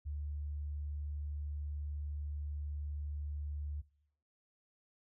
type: tone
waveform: sine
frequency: 73.42 Hz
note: D2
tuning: in tune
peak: -37 dBFS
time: 0.05-3.82 s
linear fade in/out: 20 ms
effects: noise-tail reverb RT60 0.7 s tail -22 dB re dry